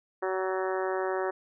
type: harmonic tone with a mistuned harmonic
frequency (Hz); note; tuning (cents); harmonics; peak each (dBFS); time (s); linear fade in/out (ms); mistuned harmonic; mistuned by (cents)
188.2; F#3; +30; 2 / 3 / 4 / 5 / 6 / 7 / 8 / 9 / 10; -30 / -34 / -36 / -38 / -40 / -41 / -42 / -43 / -44; 0.22-1.31; 10; 10; -46
effects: none